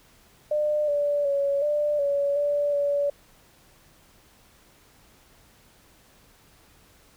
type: tone with pitch steps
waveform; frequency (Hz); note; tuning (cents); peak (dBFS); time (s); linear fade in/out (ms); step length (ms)
sine; 600 / 580 / 561 / 592 / 566 / 580 / 572; D5 / D5 / C#5 / D5 / C#5 / D5 / D5; +37 / -22 / +21 / +14 / +36 / -22 / -46; -21; 0.51-3.1; 5; 370
effects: pink hiss -57 dBFS RMS until 7.16 s